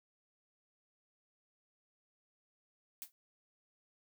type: noise with exponential decay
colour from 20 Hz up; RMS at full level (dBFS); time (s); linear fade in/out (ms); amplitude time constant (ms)
blue; -41; 3.02-3.12; 0; 21
effects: none

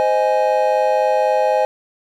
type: chord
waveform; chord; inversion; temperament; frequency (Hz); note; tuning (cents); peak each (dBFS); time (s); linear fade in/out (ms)
triangle; Ab major; first; just; 519.1 / 623 / 830.6; C5 / Eb5 / Ab5; -14 / +2 / 0; -16; 0-1.65; 0
effects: none

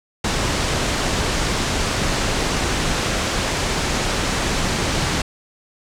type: low-pass noise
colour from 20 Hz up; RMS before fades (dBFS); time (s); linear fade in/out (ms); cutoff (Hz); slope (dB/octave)
pink; -21; 0.24-5.22; 5; 8000; 24
effects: none

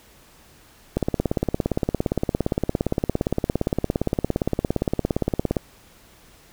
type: click train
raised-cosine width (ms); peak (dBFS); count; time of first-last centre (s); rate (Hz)
2; -7; 81; 0.97-5.568; 17.4
effects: pink hiss -52 dBFS RMS until 6.52 s

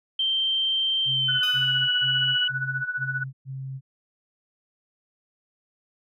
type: tone with pitch glide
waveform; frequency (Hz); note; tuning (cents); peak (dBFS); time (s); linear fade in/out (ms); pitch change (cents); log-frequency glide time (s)
sine; 3136 to 2943; G7 to F#7; 0 to -10; -21; 0.19-2.48; 5; -110; 1.1-1.71
type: tone bursts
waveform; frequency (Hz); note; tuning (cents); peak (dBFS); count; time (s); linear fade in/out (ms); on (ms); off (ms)
sine; 133.5; C3; +35; -31; 6; 1.05-3.81; 50; 360; 120
type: tone with tremolo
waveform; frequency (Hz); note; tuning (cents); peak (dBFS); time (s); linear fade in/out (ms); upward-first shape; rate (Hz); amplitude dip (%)
sine; 1480; F#6; 0; -23; 1.28-3.24; 10; sine; 15; 75
type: tone with exponential decay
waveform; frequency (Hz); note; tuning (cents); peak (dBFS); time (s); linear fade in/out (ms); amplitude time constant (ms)
15% pulse; 1247; D#6; +3; -26; 1.43-2.03; 2; 130
effects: none

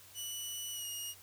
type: tone with pitch glide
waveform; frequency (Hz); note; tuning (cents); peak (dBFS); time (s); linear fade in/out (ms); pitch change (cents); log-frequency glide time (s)
15% pulse; 2956 to 2867; F#7 to F7; -2 to +45; -32; 0.14-1.15; 50; -53; 0.72-0.87
effects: added 94 Hz sine -66 dBFS peak until 1.22 s + white hiss -57 dBFS RMS until 1.22 s

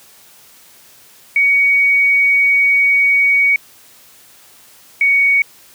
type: tone pair in turn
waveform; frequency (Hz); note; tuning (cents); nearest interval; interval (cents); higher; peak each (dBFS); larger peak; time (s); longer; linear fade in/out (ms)
sine; 2245 / 2236; C#7 / C#7; +21 / +14; unison; 7; first; -9; neither; 1.36-3.56 / 5.01-5.42; first; 2
effects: white hiss -45 dBFS RMS until 5.74 s + high-pass 60 Hz 12 dB/octave

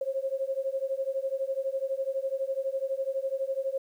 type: beating tone pair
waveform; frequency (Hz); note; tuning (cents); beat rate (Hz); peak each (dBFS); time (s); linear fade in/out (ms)
sine; 531 / 543; C5 / C#5; +25 / -36; 12; -31 / -31; 0.01-3.78; 5
effects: 10-bit

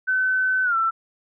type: tone with pitch glide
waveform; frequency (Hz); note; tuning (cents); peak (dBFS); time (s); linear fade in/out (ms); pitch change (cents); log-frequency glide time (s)
sine; 1519 to 1337.7; F#6 to E6; +45 to +25; -18; 0.07-0.91; 20; -220; 0.64-0.76
effects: none

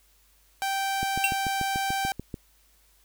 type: tone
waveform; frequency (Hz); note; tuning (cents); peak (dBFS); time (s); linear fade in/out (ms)
sawtooth; 781; G5; -7; -22; 0.62-2.12; 0
type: click train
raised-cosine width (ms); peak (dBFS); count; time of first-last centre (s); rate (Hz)
3; -20; 10; 1.03-2.342; 6.86
type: tone with exponential decay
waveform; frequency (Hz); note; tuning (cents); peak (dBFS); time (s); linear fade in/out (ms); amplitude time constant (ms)
square; 2731; F7; -39; -18; 1.24-1.36; 1; 24
effects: added 50 Hz sine -63 dBFS peak until 3.04 s + white hiss -63 dBFS RMS until 3.04 s

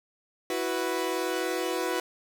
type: chord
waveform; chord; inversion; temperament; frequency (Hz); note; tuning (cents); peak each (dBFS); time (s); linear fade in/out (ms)
sawtooth; E suspended second; none; equal; 329.6 / 370 / 493.9; E4 / F#4 / B4; 0 / 0 / 0; -29 / -27 / -28; 0.5-2; 2
effects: none

